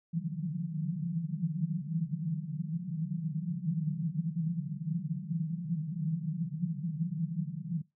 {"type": "band-pass noise", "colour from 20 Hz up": "pink", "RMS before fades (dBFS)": -34, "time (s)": [0.13, 7.82], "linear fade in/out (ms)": 10, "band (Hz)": [150, 180], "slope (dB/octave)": 96, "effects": ["noise-tail reverb RT60 0.2 s tail -20 dB re dry"]}